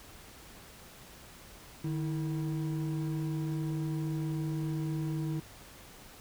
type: tone pair together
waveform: triangle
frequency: 152.5 / 323.1 Hz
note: D#3 / E4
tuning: -34 / -35 cents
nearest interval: octave + minor second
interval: 1299 cents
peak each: -30 / -35 dBFS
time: 1.84-5.4 s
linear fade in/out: 5 ms
effects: pink hiss -52 dBFS RMS until 6.2 s